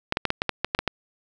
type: clicks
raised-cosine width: 0.3 ms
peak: -6 dBFS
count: 10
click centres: 0.124 / 0.171 / 0.253 / 0.304 / 0.419 / 0.493 / 0.646 / 0.749 / 0.79 / 0.877 s
effects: none